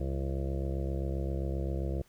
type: harmonic tone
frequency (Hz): 67.6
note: C#2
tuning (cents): -43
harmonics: 1 / 2 / 3 / 5 / 6 / 7 / 8 / 9 / 10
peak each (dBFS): -32 / -37 / -42 / -40 / -47 / -45 / -44 / -49 / -50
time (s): 0-2.02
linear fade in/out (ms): 5
effects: pink hiss -65 dBFS RMS until 2.08 s